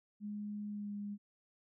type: tone with pitch glide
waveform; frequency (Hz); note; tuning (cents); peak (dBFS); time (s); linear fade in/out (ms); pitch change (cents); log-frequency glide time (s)
sine; 207.7 to 204.5; G#3 to G#3; 0 to -26; -39; 0.2-1.18; 50; -26; 0.69-0.93
effects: none